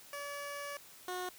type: tone pair in turn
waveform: 15% pulse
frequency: 572 / 363.4 Hz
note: D5 / F#4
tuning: -46 / -31 cents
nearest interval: minor sixth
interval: 785 cents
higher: first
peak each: -34 / -31 dBFS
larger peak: second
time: 0.13-0.77 / 1.08-1.29 s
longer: first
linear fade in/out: 2 ms
effects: white hiss -56 dBFS RMS until 1.38 s